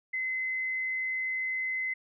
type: tone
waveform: sine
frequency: 2047 Hz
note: C7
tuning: 38 cents flat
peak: -29 dBFS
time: 0.13-1.94 s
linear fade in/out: 10 ms
effects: none